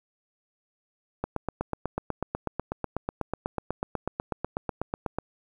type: click train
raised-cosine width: 1 ms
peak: -14 dBFS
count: 33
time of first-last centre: 1.24-5.186 s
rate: 8.11 Hz
effects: 9-bit